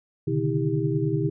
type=tone cluster; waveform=sine; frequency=125.1 / 142.3 / 152.5 / 322.1 / 398.7 Hz; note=B2 / C#3 / D#3 / E4 / G4; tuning=+23 / +46 / -34 / -40 / +29 cents; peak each=-28 dBFS; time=0.27-1.3 s; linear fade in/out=10 ms; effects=none